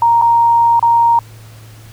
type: tone with dropouts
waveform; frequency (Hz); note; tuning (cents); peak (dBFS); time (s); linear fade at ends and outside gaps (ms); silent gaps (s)
sine; 933; A#5; +1; -7; 0.02-1.19; 2; 0.215-0.221 / 0.795-0.826
effects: added 110 Hz sine -35 dBFS peak until 1.92 s + pink hiss -43 dBFS RMS until 1.92 s